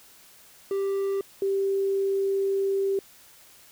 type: tone pair in turn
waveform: triangle / sine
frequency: 392.9 / 391.5 Hz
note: G4 / G4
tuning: +4 / -2 cents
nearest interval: unison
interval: 6 cents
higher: first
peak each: -22 dBFS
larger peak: neither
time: 0.71-1.21 / 1.42-2.99 s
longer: second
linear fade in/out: 2 ms
effects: white hiss -53 dBFS RMS until 3.71 s